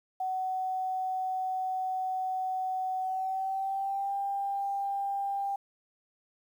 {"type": "tone with pitch glide", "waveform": "sine", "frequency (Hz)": [750, 794.6], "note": ["F#5", "G5"], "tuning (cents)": [23, 23], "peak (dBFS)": -29, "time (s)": [0.2, 5.56], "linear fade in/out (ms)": 5, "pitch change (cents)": 100, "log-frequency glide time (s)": [3.01, 4.13], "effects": ["10-bit"]}